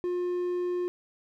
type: tone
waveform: triangle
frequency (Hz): 356.2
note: F4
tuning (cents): +34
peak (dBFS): -25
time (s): 0.04-0.88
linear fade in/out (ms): 0
effects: none